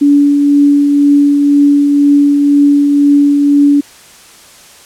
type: tone with tremolo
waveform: sine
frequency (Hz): 286.5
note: D4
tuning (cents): -43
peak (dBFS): -3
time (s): 0.01-3.81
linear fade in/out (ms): 10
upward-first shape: triangle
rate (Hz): 2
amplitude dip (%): 35
effects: white hiss -38 dBFS RMS until 4.85 s + low-pass 10000 Hz 12 dB/octave